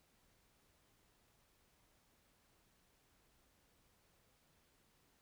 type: silence
effects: pink hiss -74 dBFS RMS until 5.21 s